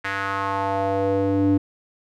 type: tone with band-pass filter sweep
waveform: square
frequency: 98 Hz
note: G2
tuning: in tune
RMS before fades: -22 dBFS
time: 0.04-1.58 s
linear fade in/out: 10 ms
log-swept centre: 1800 to 280 Hz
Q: 2.7
effects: none